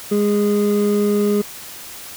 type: tone pair together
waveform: triangle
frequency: 206.2 / 412.3 Hz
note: G#3 / G#4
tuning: -12 / -13 cents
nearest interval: octave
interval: 1199 cents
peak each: -15 dBFS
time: 0.11-1.42 s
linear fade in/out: 10 ms
effects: white hiss -35 dBFS RMS until 2.16 s